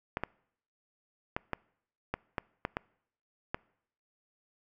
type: clicks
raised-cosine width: 0.5 ms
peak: -16 dBFS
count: 9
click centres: 0.171 / 0.236 / 1.365 / 1.533 / 2.14 / 2.382 / 2.651 / 2.769 / 3.545 s
effects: noise-tail reverb RT60 0.7 s tail -25 dB re dry